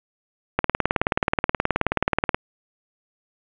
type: click train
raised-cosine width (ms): 0.5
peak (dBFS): -3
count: 34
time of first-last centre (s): 0.59-2.345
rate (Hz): 18.8
effects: resampled to 8000 Hz + 7-bit